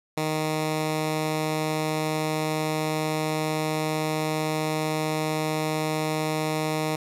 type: tone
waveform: 10% pulse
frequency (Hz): 155.56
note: D#3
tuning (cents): 0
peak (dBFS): -16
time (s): 0.17-6.96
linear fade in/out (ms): 5
effects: resampled to 32000 Hz + 7-bit